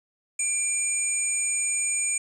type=tone cluster; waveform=sine; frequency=2379 / 6920 / 8560 Hz; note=D7 / A8 / C9; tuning=+22 / -30 / +38 cents; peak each=-30 / -27 / -26 dBFS; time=0.39-2.18 s; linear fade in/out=5 ms; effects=tanh soft clip ceiling -14 dBFS + 9-bit